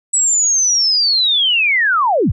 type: linear sweep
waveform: sine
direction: down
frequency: 7902 to 41.57 Hz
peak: -11 dBFS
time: 0.13-2.32 s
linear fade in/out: 10 ms
effects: none